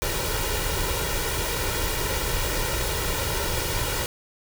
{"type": "noise with comb filter", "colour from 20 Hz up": "pink", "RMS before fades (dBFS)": -26, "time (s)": [0.02, 4.06], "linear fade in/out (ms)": 0, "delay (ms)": 2.1, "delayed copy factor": 0.65, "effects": []}